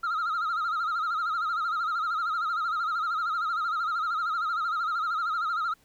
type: tone with vibrato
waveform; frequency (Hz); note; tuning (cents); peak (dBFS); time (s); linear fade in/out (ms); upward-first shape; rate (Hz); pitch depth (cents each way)
sine; 1318.5; E6; 0; -23; 0.03-5.74; 10; sine; 13; 110
effects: tanh soft clip ceiling -25 dBFS + pink hiss -63 dBFS RMS until 5.84 s